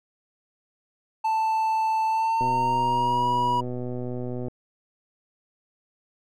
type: tone with pitch glide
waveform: triangle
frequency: 883 to 968.5 Hz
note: A5 to B5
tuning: +6 to -34 cents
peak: -19 dBFS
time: 1.24-3.61 s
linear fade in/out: 10 ms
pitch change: +160 cents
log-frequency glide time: 2.08-3.27 s
type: click train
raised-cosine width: 2 ms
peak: -20 dBFS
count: 258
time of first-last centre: 2.41-4.483 s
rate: 124 Hz
effects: none